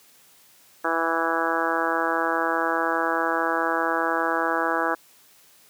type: harmonic tone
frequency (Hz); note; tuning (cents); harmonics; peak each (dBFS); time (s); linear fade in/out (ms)
164.81; E3; 0; 2 / 3 / 4 / 5 / 6 / 7 / 8 / 9 / 10; -30 / -30 / -30 / -30 / -30 / -30 / -30 / -30 / -30; 0.84-4.95; 10
effects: white hiss -55 dBFS RMS until 5.69 s + high-pass 100 Hz 12 dB/octave